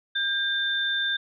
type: tone pair together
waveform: sine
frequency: 1600 / 3574 Hz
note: G6 / A7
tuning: +35 / +26 cents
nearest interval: octave + major second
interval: 1391 cents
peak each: -26 / -26 dBFS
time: 0.15-1.17 s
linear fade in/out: 10 ms
effects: none